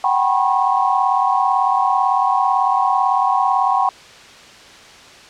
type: tone cluster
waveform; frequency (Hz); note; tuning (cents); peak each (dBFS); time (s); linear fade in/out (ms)
sine; 751 / 789 / 975 / 1086; F#5 / G5 / B5 / C#6; +26 / +11 / -23 / -36; -19; 0.04-3.89; 2
effects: white hiss -41 dBFS RMS until 5.29 s + low-pass 5000 Hz 12 dB/octave